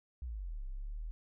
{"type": "exponential two-way sweep", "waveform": "sine", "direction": "down then up", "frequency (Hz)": [66.4, 31.88, 41.32], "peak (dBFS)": -38, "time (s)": [0.22, 1.11], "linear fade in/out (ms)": 0, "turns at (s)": 0.65, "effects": []}